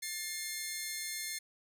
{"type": "tone pair together", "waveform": "10% pulse", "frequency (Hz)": [1768, 2127], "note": ["A6", "C7"], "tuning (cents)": [8, 28], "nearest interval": "minor third", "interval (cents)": 320, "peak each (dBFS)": [-35, -29], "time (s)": [0.02, 1.39], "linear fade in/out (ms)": 10, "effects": []}